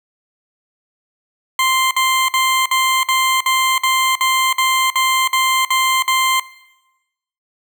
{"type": "tone bursts", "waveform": "20% pulse", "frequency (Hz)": 1046.5, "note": "C6", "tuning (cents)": 0, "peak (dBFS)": -8, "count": 13, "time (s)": [1.59, 6.398], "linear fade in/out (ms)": 2, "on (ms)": 320, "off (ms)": 54, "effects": ["noise-tail reverb RT60 1.0 s tail -19 dB re dry"]}